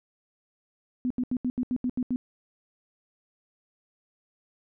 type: tone bursts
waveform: sine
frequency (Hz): 250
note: B3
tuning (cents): +21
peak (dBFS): -24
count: 9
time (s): 1.05-2.16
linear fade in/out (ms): 0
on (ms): 54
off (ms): 78
effects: none